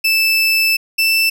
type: tone pair in turn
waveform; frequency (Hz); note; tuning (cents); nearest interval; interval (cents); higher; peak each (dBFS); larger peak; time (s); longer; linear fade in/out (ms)
30% pulse; 2637 / 2658; E7 / E7; 0 / +14; unison; 14; second; -9; neither; 0.04-0.77 / 0.98-1.3; first; 10
effects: none